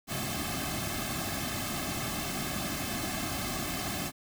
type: noise with comb filter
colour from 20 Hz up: pink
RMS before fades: -34 dBFS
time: 0.07-4.12 s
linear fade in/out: 50 ms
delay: 2.1 ms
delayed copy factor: -0.9
effects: none